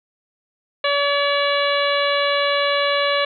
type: harmonic tone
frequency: 570 Hz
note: C#5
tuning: 48 cents sharp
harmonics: 1 / 2 / 3 / 4 / 5 / 6 / 7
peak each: -20 / -23 / -25 / -26 / -27 / -28 / -28 dBFS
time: 0.84-3.25 s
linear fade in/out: 5 ms
effects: none